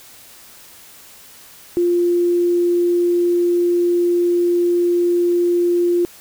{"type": "tone", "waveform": "sine", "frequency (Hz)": 349.2, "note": "F4", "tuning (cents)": 0, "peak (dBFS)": -13, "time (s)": [1.77, 6.05], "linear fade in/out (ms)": 0, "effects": ["white hiss -43 dBFS RMS until 6.2 s"]}